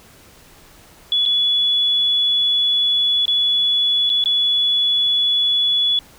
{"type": "tone with dropouts", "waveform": "sine", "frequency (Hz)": 3411, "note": "G#7", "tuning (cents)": 46, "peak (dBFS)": -14, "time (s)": [1.12, 5.99], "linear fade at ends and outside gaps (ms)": 1, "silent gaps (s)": [[1.254, 1.26], [3.255, 3.28], [4.094, 4.1], [4.24, 4.258]], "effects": ["pink hiss -47 dBFS RMS until 6.18 s"]}